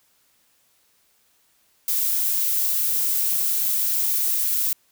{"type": "noise", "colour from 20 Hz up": "violet", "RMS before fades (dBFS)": -22, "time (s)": [1.88, 4.73], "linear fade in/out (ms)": 2, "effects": ["white hiss -63 dBFS RMS until 4.91 s"]}